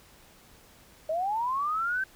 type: linear sweep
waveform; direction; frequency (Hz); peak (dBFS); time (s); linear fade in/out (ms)
sine; up; 610 to 1568; -26; 1.09-2.04; 5
effects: pink hiss -56 dBFS RMS until 2.15 s